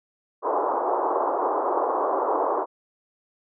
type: band-pass noise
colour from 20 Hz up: white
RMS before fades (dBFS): -24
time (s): 0.42-2.66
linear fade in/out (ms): 50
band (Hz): 330 to 1100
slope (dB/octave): 48
effects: none